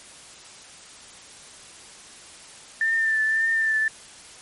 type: tone with vibrato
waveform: sine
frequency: 1782 Hz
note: A6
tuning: 22 cents sharp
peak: -19 dBFS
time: 2.81-3.88 s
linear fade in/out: 2 ms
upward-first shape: triangle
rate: 1.8 Hz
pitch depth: 34 cents each way
effects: white hiss -45 dBFS RMS until 4.41 s + MP3 48 kbps